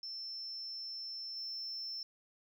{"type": "tone with level steps", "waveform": "sine", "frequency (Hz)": 5340, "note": "E8", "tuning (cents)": 22, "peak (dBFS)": [-40, -38], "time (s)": [0.03, 2.03], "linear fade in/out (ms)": 2, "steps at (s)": 1.36, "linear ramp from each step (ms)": 10, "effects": ["tanh soft clip ceiling -36 dBFS", "13-bit"]}